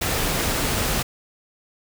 pink noise, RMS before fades -23 dBFS, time 0.01-1.03 s, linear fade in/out 10 ms, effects none

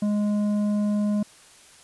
sine tone with tanh clipping, 207.7 Hz, G#3, in tune, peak -22 dBFS, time 0.02-1.23 s, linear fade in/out 5 ms, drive 8 dB, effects white hiss -51 dBFS RMS until 1.83 s + resampled to 24000 Hz

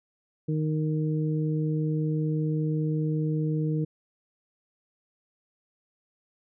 harmonic tone, 154.8 Hz, D#3, 9 cents flat, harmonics 1 / 2 / 3, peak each -25 / -31 / -35 dBFS, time 0.48-3.85 s, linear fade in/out 10 ms, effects none

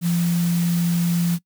sine tone in noise, 171.9 Hz, F3, 27 cents flat, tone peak -17 dBFS, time 0.01-1.39 s, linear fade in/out 50 ms, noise white, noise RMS -33 dBFS, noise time 0.01-1.39 s, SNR +13 dB, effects noise-tail reverb RT60 0.1 s tail -22 dB re dry

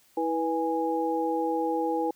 sine tone cluster, 325.1 / 488.9 / 827 Hz, E4 / B4 / G#5, -24 / -18 / -8 cents, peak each -29 dBFS, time 0.17-2.11 s, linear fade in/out 5 ms, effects white hiss -62 dBFS RMS until 2.15 s

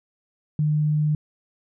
sine tone, 151.3 Hz, D#3, 48 cents flat, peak -18 dBFS, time 0.59-1.15 s, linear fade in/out 2 ms, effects none

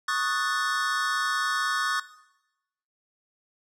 square chord, D# half-diminished seventh, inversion third, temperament equal, 1108.7 / 1244.5 / 1480 / 1760 Hz, C#6 / D#6 / F#6 / A6, 0 / 0 / 0 / 0 cents, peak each -31 dBFS, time 0.08-2 s, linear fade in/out 5 ms, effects noise-tail reverb RT60 0.9 s tail -17 dB re dry + low-pass 9000 Hz 12 dB/octave

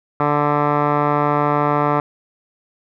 10% pulse tone with low-pass filter, 146.83 Hz, D3, in tune, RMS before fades -17 dBFS, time 0.2-2 s, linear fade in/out 2 ms, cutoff 1300 Hz, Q 6.6, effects none

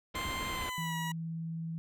pink low-pass noise, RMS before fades -40 dBFS, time 0.14-0.7 s, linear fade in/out 10 ms, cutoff 3900 Hz, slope 24 dB/octave
20% pulse tone with pitch glide, 1046.5 to 965.2 Hz, C6 to B5, 0 to -40 cents, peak -31 dBFS, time 0.15-1.12 s, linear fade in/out 5 ms, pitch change -140 cents, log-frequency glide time 0.51-0.95 s
sine tone with vibrato, 163.9 Hz, E3, 10 cents flat, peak -35 dBFS, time 0.78-1.78 s, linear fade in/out 0 ms, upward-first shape triangle, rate 19 Hz, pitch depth 10 cents each way
effects none

